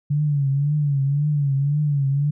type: tone with vibrato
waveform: sine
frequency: 143.2 Hz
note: D3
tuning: 43 cents flat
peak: -17 dBFS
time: 0.1-2.31 s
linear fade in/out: 10 ms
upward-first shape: triangle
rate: 1.9 Hz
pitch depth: 99 cents each way
effects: none